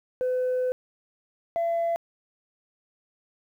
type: tone pair in turn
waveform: sine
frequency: 506 / 675.4 Hz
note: B4 / E5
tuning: +42 / +42 cents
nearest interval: perfect fourth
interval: 500 cents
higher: second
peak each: -21 / -21 dBFS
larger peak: neither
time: 0.21-0.72 / 1.56-1.96 s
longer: first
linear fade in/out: 0 ms
effects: tanh soft clip ceiling -21 dBFS + 10-bit